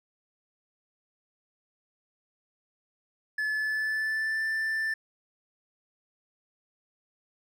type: tone with pitch glide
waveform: triangle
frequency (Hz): 1724 to 1771.4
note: A6 to A6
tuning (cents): -36 to +11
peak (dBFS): -25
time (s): 3.38-4.94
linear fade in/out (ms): 5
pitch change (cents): +47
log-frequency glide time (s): 3.5-4.45
effects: none